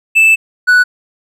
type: tone pair in turn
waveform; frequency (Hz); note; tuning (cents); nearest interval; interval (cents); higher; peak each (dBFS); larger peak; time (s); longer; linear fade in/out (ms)
triangle; 2637 / 1480; E7 / F#6; 0 / 0; minor seventh; 1000; first; -3; neither; 0.15-0.36 / 0.67-0.84; first; 20
effects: none